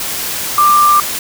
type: tone in noise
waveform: sine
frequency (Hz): 1186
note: D6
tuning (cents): +17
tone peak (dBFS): -6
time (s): 0.58-1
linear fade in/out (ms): 2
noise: white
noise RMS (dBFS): -20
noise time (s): 0-1.19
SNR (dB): +11
effects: none